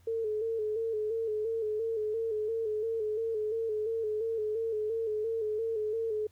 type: tone with vibrato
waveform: sine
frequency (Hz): 440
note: A4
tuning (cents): 0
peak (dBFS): -29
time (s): 0.07-6.27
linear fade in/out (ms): 5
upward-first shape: square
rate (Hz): 2.9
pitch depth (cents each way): 52
effects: added 88 Hz sine -59 dBFS peak until 6.31 s + pink hiss -68 dBFS RMS until 6.31 s